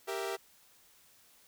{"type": "chord", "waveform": "sawtooth", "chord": "E diminished", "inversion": "first", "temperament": "equal", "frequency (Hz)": [392, 466.2, 659.3], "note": ["G4", "Bb4", "E5"], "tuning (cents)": [0, 0, 0], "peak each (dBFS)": [-33, -36, -37], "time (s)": [0.07, 0.37], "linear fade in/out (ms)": 20, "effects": ["white hiss -63 dBFS RMS until 1.47 s"]}